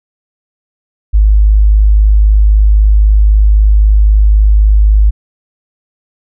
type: tone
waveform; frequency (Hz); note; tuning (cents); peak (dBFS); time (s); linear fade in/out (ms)
sine; 51.91; G#1; 0; -3; 1.13-5.11; 20
effects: none